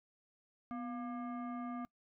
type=tone with frequency modulation; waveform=sine; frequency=246.9 Hz; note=B3; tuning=in tune; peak=-39 dBFS; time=0.71-1.85 s; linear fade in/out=0 ms; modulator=949 Hz; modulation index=0.81; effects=noise-tail reverb RT60 0.1 s tail -24 dB re dry